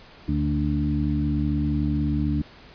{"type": "harmonic tone with a mistuned harmonic", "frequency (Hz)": 73.42, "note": "D2", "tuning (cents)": 0, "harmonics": [1, 2, 3, 4], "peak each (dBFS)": [-26, -26, -28, -26], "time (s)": [0.28, 2.42], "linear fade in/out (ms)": 5, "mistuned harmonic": 3, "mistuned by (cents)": 20, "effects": ["pink hiss -48 dBFS RMS until 2.74 s", "resampled to 11025 Hz"]}